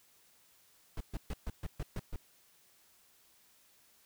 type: noise bursts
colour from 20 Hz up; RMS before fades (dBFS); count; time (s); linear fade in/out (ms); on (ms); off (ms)
brown; -37; 8; 0.97-2.16; 2; 35; 130
effects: white hiss -66 dBFS RMS until 4.05 s